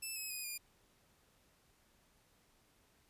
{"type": "tone with pitch steps", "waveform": "5% pulse", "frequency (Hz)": [2637, 2563, 2492, 2422], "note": ["E7", "E7", "D#7", "D#7"], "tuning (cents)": [0, -49, 2, -47], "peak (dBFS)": -32, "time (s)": [0.02, 0.58], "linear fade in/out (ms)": 10, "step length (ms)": 140, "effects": ["pink hiss -71 dBFS RMS until 3.09 s", "resampled to 32000 Hz"]}